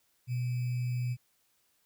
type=tone with sample-and-hold; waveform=sine; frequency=123.47 Hz; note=B2; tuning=in tune; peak=-29 dBFS; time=0.27-1.17 s; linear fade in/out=50 ms; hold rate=2450 Hz; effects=white hiss -72 dBFS RMS until 1.85 s

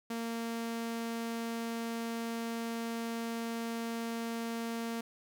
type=tone; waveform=sawtooth; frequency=230.3 Hz; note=A#3; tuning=21 cents flat; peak=-31 dBFS; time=0.1-5.01 s; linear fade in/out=5 ms; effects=none

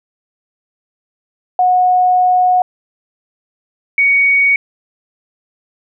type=tone pair in turn; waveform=sine; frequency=730 / 2239 Hz; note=F#5 / C#7; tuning=-24 / +17 cents; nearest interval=octave + perfect fifth; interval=1941 cents; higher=second; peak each=-8 dBFS; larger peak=neither; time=1.59-2.62 / 3.98-4.56 s; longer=first; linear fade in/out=2 ms; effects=none

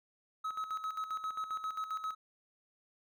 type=tone with tremolo; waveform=triangle; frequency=1282 Hz; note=E6; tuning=49 cents flat; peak=-32 dBFS; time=0.44-2.15 s; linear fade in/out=10 ms; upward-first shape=square; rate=7.5 Hz; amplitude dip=65%; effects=none

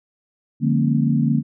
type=tone cluster; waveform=sine; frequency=147.4 / 175.4 / 207.3 / 232.6 / 272.3 Hz; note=D3 / F3 / G#3 / A#3 / C#4; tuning=+7 / +8 / -3 / -4 / -31 cents; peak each=-19 / -26 / -26 / -19 / -25 dBFS; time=0.6-1.43 s; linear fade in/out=50 ms; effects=none

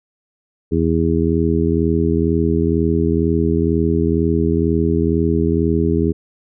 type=harmonic tone; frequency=82.1 Hz; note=E2; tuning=6 cents flat; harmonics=1 / 2 / 3 / 4 / 5; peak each=-20 / -20 / -20 / -20 / -20 dBFS; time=0.71-6.13 s; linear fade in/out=20 ms; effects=none

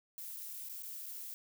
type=noise with dropouts; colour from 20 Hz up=violet; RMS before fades=-45 dBFS; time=0.18-1.34 s; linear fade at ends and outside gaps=0 ms; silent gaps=0.364-0.369 / 0.688-0.695 / 0.824-0.832 / 1.058-1.064 s; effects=none

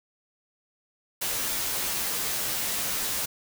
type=noise with comb filter; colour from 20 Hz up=white; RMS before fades=-29 dBFS; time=1.21-3.26 s; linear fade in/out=10 ms; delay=12 ms; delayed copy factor=-0.65; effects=none

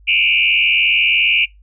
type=tone with frequency modulation; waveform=sine; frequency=2600 Hz; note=E7; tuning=24 cents flat; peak=-11 dBFS; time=0.07-1.46 s; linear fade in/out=20 ms; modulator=82.8 Hz; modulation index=3.6; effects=noise-tail reverb RT60 0.2 s tail -24 dB re dry + added 50 Hz sine -43 dBFS peak until 1.62 s

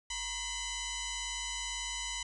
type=tone with frequency modulation; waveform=sine; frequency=1947 Hz; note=B6; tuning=25 cents flat; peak=-35 dBFS; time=0.1-2.23 s; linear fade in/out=5 ms; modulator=998 Hz; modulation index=6; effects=none

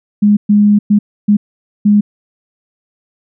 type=tone bursts at uneven times; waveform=sine; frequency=206.9 Hz; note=G#3; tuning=6 cents flat; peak=-5 dBFS; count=5; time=0.22-0.37 / 0.49-0.79 / 0.9-0.99 / 1.28-1.37 / 1.85-2.01 s; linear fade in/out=10 ms; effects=none

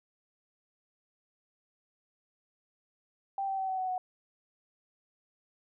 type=tone with pitch steps; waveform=sine; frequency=784 / 774.5 / 765.2 / 756 / 746.9 / 737.9 Hz; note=G5 / G5 / G5 / F#5 / F#5 / F#5; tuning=0 / -21 / -42 / +37 / +16 / -5 cents; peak=-30 dBFS; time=3.38-3.98 s; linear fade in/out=2 ms; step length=100 ms; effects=none

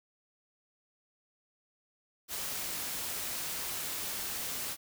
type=noise; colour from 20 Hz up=white; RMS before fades=-37 dBFS; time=2.28-4.77 s; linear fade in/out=50 ms; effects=none

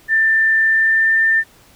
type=tone with pitch glide; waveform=sine; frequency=1782 to 1793.4 Hz; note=A6 to A6; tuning=+22 to +33 cents; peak=-11 dBFS; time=0.08-1.44 s; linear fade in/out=50 ms; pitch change=+11 cents; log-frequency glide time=0.65-1.18 s; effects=pink hiss -49 dBFS RMS until 1.75 s

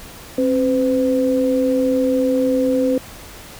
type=tone pair together; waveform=sine; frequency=266.6 / 507.7 Hz; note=C4 / B4; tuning=+33 / +48 cents; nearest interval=major seventh; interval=1115 cents; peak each=-17 dBFS; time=0.38-2.98 s; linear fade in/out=2 ms; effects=pink hiss -38 dBFS RMS until 3.59 s

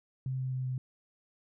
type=tone with pitch steps; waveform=sine; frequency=130.81 / 129.98 / 129.16 / 128.34 Hz; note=C3 / C3 / C3 / C3; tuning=0 / -11 / -22 / -33 cents; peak=-31 dBFS; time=0.26-0.78 s; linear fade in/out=2 ms; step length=130 ms; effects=none

